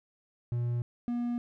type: tone pair in turn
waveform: triangle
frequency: 120 / 240 Hz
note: B2 / B3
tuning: -49 / -49 cents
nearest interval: octave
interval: 1200 cents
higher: second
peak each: -26 / -27 dBFS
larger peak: first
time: 0.52-0.82 / 1.08-1.38 s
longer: neither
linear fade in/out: 0 ms
effects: none